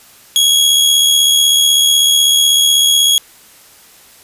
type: tone with amplitude modulation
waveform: sawtooth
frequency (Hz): 3322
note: G#7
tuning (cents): 0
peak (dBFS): -3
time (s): 0.36-3.18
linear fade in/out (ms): 0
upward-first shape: sine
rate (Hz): 76.1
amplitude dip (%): 40
effects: white hiss -43 dBFS RMS until 4.23 s + resampled to 32000 Hz